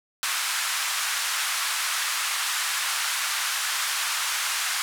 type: band-pass noise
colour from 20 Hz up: pink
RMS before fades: -27 dBFS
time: 0.23-4.82 s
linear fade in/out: 0 ms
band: 1100 to 12000 Hz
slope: 24 dB/octave
effects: none